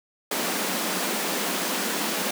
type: high-pass noise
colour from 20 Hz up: pink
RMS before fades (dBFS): -27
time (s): 0.31-2.31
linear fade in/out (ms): 5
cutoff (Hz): 180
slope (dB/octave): 96
effects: none